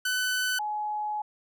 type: tone pair in turn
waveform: sawtooth / sine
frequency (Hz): 1504 / 844.1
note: F#6 / G#5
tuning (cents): +28 / +28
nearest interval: minor seventh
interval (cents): 1000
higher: first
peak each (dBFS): -22 / -28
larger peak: first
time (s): 0.05-0.59 / 0.59-1.22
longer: second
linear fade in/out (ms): 5
effects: none